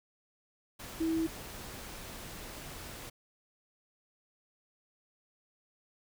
sine tone in noise, 324.8 Hz, E4, 26 cents flat, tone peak -28 dBFS, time 1-1.27 s, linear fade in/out 10 ms, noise pink, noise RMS -45 dBFS, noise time 0.79-3.1 s, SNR +14 dB, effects none

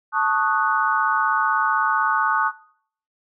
sine chord, D# half-diminished seventh, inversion second, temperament equal, 880 / 1108.7 / 1244.5 / 1480 Hz, A5 / C#6 / D#6 / F#6, 0 / 0 / 0 / 0 cents, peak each -23 dBFS, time 0.12-2.52 s, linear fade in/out 50 ms, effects noise-tail reverb RT60 0.6 s tail -20 dB re dry

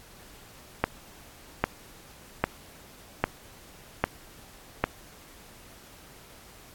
click train, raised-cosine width 0.5 ms, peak -6 dBFS, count 6, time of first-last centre 0.84-4.84 s, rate 1.25 Hz, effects pink hiss -51 dBFS RMS until 6.74 s + AAC 64 kbps

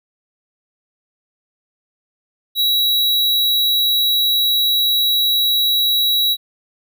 square tone, 3883 Hz, B7, 30 cents flat, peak -14 dBFS, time 2.55-6.37 s, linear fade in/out 50 ms, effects none

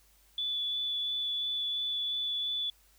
sine tone with vibrato, 3457 Hz, A7, 31 cents flat, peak -30 dBFS, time 0.38-2.7 s, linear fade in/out 2 ms, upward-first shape sine, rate 2.9 Hz, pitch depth 9 cents each way, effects added 50 Hz sine -65 dBFS peak until 2.98 s + white hiss -65 dBFS RMS until 2.98 s

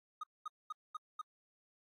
triangle tone bursts, 1244.5 Hz, D#6, in tune, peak -37 dBFS, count 5, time 0.21-1.215 s, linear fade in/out 5 ms, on 25 ms, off 220 ms, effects AAC 48 kbps

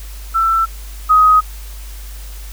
sine tone pair in turn, 1334 / 1257.5 Hz, E6 / D#6, +20 / +18 cents, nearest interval minor second, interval 102 cents, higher first, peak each -11 / -6 dBFS, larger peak second, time 0.34-0.66 / 1.09-1.41 s, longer neither, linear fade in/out 20 ms, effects added 50 Hz sine -28 dBFS peak until 2.52 s + white hiss -39 dBFS RMS until 2.52 s

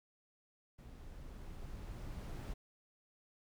brown noise with level ramp, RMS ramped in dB -53 to -42 dBFS, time 0.78-2.54 s, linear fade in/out 10 ms, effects none

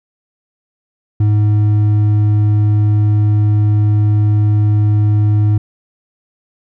triangle tone with hard clipping, 105.1 Hz, G#2, 21 cents sharp, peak -10 dBFS, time 1.2-5.58 s, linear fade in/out 5 ms, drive 8 dB, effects none

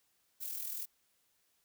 violet noise with amplitude modulation, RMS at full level -38 dBFS, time 0.4-0.86 s, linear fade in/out 20 ms, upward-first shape sine, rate 40.6 Hz, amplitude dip 55%, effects white hiss -75 dBFS RMS until 1.64 s

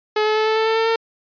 sawtooth tone with pitch steps, 426.9 / 430.6 / 434.4 / 438.1 / 442 / 445.8 / 449.7 / 453.6 Hz, G#4 / A4 / A4 / A4 / A4 / A4 / A4 / A#4, +48 / -37 / -22 / -7 / +8 / +23 / +38 / -47 cents, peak -12 dBFS, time 0.16-0.96 s, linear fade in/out 5 ms, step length 100 ms, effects resampled to 11025 Hz

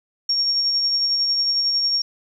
sine tone with tremolo, 5540 Hz, F8, 15 cents flat, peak -16 dBFS, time 0.29-2.02 s, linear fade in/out 5 ms, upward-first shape sine, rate 11 Hz, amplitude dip 30%, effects 9-bit

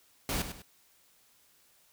pink noise with echo, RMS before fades -32 dBFS, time 0.29-0.42 s, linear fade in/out 2 ms, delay 100 ms, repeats 2, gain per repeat -9 dB, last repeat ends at 0.62 s, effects white hiss -65 dBFS RMS until 1.92 s

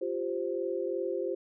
sine chord, F suspended second, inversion none, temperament equal, 349.2 / 392 / 523.3 Hz, F4 / G4 / C5, 0 / 0 / 0 cents, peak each -34 dBFS, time 0.01-1.35 s, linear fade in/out 10 ms, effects none

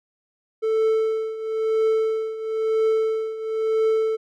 triangle tone with tremolo, 441.4 Hz, A4, 5 cents sharp, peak -14 dBFS, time 0.62-4.17 s, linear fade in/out 20 ms, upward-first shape triangle, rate 1 Hz, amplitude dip 80%, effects none

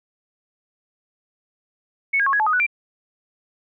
sine tone with pitch steps, 2209 / 1629 / 1096 / 1667 / 865 / 1248 / 1480 / 2362 Hz, C#7 / G#6 / C#6 / G#6 / A5 / D#6 / F#6 / D7, -7 / -34 / -20 / +6 / -30 / +5 / 0 / +9 cents, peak -16 dBFS, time 2.13-2.666 s, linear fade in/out 10 ms, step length 67 ms, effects none

